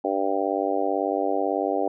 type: harmonic tone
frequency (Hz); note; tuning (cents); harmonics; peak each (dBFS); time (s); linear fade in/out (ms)
98.1; G2; +2; 3 / 4 / 5 / 6 / 7 / 8; -29 / -29 / -29 / -29 / -29 / -29; 0.04-1.88; 5
effects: none